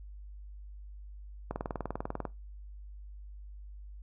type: click train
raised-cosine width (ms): 1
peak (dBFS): -20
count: 16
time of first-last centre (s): 1.51-2.253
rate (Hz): 20.2
effects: noise-tail reverb RT60 0.2 s tail -19 dB re dry + added 50 Hz sine -44 dBFS peak until 4.02 s